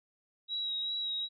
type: tone with vibrato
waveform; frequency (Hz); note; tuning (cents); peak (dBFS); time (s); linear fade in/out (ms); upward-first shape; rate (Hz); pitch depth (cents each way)
sine; 3847; B7; -46; -32; 0.48-1.29; 50; sine; 2.6; 21
effects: none